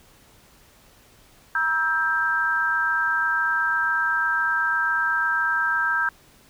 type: tone cluster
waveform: sine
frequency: 951 / 1308 / 1582 Hz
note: A#5 / E6 / G6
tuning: +34 / -14 / +15 cents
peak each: -29 / -26 / -21 dBFS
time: 1.55-6.09 s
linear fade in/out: 2 ms
effects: pink hiss -54 dBFS RMS until 6.49 s